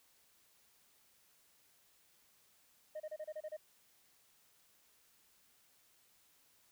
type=tone bursts; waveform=sine; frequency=617 Hz; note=D#5; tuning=15 cents flat; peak=-38 dBFS; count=8; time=2.95-3.568 s; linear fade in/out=10 ms; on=51 ms; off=30 ms; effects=tanh soft clip ceiling -40 dBFS + white hiss -70 dBFS RMS until 6.71 s